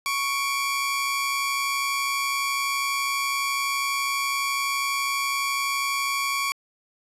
sawtooth tone pair together, 1109 / 2350 Hz, C#6 / D7, 0 / +1 cents, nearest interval octave + minor second, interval 1301 cents, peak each -22 / -24 dBFS, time 0.06-6.52 s, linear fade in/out 0 ms, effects resampled to 32000 Hz

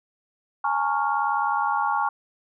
sine chord, Bb minor seventh, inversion third, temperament equal with one note detuned, 830.6 / 910 / 1108.7 / 1396.9 Hz, Ab5 / Bb5 / Db6 / F6, 0 / -42 / 0 / 0 cents, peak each -25 / -27 / -26 / -29 dBFS, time 0.64-2.09 s, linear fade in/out 5 ms, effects none

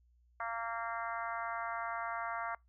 harmonic tone, 230.2 Hz, A#3, 22 cents flat, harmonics 3 / 4 / 5 / 6 / 7 / 8 / 9, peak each -42 / -43 / -41 / -42 / -47 / -50 / -50 dBFS, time 0.4-2.55 s, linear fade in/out 2 ms, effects noise-tail reverb RT60 0.2 s tail -26 dB re dry + added 60 Hz sine -65 dBFS peak until 2.68 s

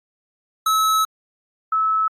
square / sine tone pair in turn, 1295 / 1300.6 Hz, E6 / E6, -31 / -24 cents, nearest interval unison, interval 7 cents, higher second, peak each -16 dBFS, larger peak neither, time 0.66-1.05 / 1.72-2.08 s, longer first, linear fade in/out 5 ms, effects AAC 48 kbps

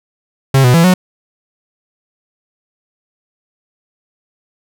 45% pulse tone with pitch steps, 134.8 / 124.3 / 167.3 / 183.3 Hz, C#3 / B2 / E3 / F#3, -48 / +12 / +26 / -16 cents, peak -6 dBFS, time 0.54-0.94 s, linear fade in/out 5 ms, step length 100 ms, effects none

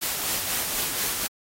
white noise with tremolo, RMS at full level -26 dBFS, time 0.01-1.28 s, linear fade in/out 20 ms, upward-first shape sine, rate 4.1 Hz, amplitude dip 35%, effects AAC 48 kbps

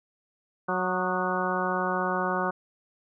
harmonic tone with a mistuned harmonic, 183.9 Hz, F#3, 10 cents flat, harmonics 1 / 2 / 3 / 4 / 5 / 6 / 7 / 8, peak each -33 / -33 / -33 / -33 / -33 / -33 / -33 / -33 dBFS, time 0.68-2.51 s, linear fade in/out 10 ms, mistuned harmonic 7, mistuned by -61 cents, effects none

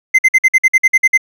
triangle tone bursts, 2071 Hz, C7, 18 cents flat, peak -4 dBFS, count 11, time 0.14-1.177 s, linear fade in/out 10 ms, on 47 ms, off 52 ms, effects none

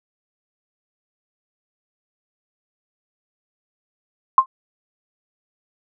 sine tone with exponential decay, 1055 Hz, C6, 14 cents sharp, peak -3 dBFS, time 4.38-4.46 s, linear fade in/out 2 ms, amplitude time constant 16 ms, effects none

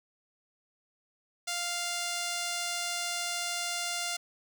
5% pulse tone, 698.5 Hz, F5, in tune, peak -20 dBFS, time 1.47-4.17 s, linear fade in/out 10 ms, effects none

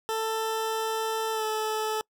20% pulse tone with pitch glide, 443.3 to 434.2 Hz, A4 to A4, +13 to -23 cents, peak -22 dBFS, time 0.09-2.01 s, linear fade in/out 0 ms, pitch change -36 cents, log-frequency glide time 1.32-1.44 s, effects noise-tail reverb RT60 0.1 s tail -26 dB re dry

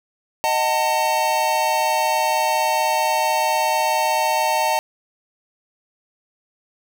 square chord, D# diminished, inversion none, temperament just, 622.3 / 746.7 / 896 Hz, D#5 / F#5 / A5, 0 / +16 / +31 cents, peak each -24 / -25 / -20 dBFS, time 0.44-4.79 s, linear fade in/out 0 ms, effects none

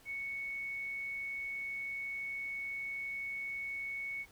sine tone, 2217 Hz, C#7, in tune, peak -37 dBFS, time 0.05-4.26 s, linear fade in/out 50 ms, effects pink hiss -62 dBFS RMS until 4.31 s

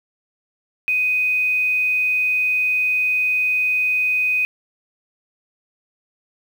sine tone with quantisation, 2500 Hz, D#7, 8 cents sharp, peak -16 dBFS, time 0.88-4.45 s, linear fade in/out 0 ms, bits 7, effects none

